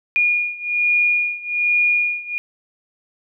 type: beating tone pair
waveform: sine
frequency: 2434 / 2435.2 Hz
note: D#7 / D#7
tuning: -39 / -38 cents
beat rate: 1.2 Hz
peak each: -18 / -20 dBFS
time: 0.16-2.38 s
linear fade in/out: 0 ms
effects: none